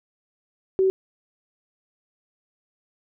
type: tone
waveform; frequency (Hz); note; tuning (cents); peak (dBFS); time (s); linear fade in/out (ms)
sine; 380.5; F#4; +48; -16; 0.79-0.9; 0
effects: none

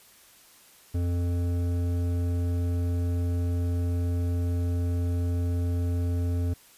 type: tone with hard clipping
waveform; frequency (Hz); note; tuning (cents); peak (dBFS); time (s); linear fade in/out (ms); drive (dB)
triangle; 87.31; F2; 0; -26; 0.94-6.54; 10; 15
effects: white hiss -55 dBFS RMS until 6.77 s + resampled to 32000 Hz

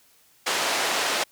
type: band-pass noise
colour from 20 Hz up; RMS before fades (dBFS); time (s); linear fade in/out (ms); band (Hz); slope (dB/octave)
pink; -25; 0.46-1.24; 10; 570 to 7400; 12
effects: white hiss -59 dBFS RMS until 1.31 s

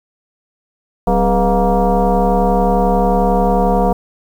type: tone with frequency modulation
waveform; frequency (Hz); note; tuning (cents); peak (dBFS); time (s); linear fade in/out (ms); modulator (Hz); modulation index
sine; 261.6; C4; 0; -10; 1.07-3.93; 5; 226; 2.8
effects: 7-bit

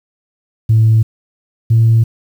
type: tone pair in turn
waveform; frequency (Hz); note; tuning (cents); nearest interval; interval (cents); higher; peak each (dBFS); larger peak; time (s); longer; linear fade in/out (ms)
sine; 111 / 113.59; A2 / A#2; +16 / -44; unison; 40; second; -5 / -5; neither; 0.69-1.03 / 1.7-2.04; neither; 10
effects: tanh soft clip ceiling -3 dBFS + 7-bit

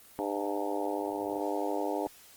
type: harmonic tone with a mistuned harmonic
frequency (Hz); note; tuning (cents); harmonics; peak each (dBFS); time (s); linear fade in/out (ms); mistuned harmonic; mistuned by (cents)
101; G#2; -48; 3 / 4 / 5 / 6 / 7 / 8 / 9; -35 / -36 / -37 / -38 / -38 / -39 / -40; 0.19-2.07; 0; 8; +61
effects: white hiss -55 dBFS RMS until 2.36 s + Opus 24 kbps

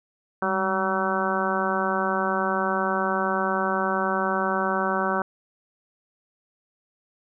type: harmonic tone with a mistuned harmonic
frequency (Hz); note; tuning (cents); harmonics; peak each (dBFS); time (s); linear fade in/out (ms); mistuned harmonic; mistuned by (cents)
189.7; F#3; +43; 1 / 2 / 3 / 4 / 5 / 6 / 7 / 8; -30 / -30 / -30 / -30 / -30 / -30 / -30 / -30; 0.42-5.22; 2; 1; +63
effects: none

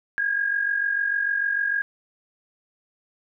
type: tone pair together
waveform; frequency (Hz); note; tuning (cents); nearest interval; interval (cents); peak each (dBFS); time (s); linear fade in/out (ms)
sine; 1626.3 / 1673; G#6 / G#6; -37 / +12; unison; 49; -22 / -28; 0.18-1.82; 0
effects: none

